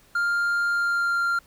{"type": "tone with pitch glide", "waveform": "triangle", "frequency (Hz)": [1400, 1388.7], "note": ["F6", "F6"], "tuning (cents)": [4, -10], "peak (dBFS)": -19, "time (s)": [0.15, 1.39], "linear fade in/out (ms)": 5, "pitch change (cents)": -14, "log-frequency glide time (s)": [0.71, 1.23], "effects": ["pink hiss -57 dBFS RMS until 1.46 s"]}